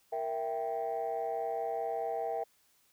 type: chord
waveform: sine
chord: E diminished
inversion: second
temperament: equal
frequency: 466.2 / 659.3 / 784 Hz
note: Bb4 / E5 / G5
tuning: 0 / 0 / 0 cents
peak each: -36 / -35 / -35 dBFS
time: 0.12-2.44 s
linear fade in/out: 10 ms
effects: tanh soft clip ceiling -26 dBFS + white hiss -69 dBFS RMS until 2.92 s